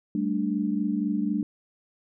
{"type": "chord", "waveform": "sine", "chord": "G suspended second", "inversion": "none", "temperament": "equal", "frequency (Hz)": [196, 220, 293.7], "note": ["G3", "A3", "D4"], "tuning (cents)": [0, 0, 0], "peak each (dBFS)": -28, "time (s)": [0.15, 1.43], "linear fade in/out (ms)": 2, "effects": []}